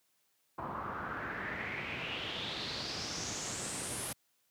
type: noise with low-pass filter sweep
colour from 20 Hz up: pink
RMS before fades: -39 dBFS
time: 0.58-4.13 s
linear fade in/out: 5 ms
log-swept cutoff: 1000 to 11000 Hz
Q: 4.7
effects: white hiss -75 dBFS RMS until 4.5 s + high-pass 100 Hz 12 dB/octave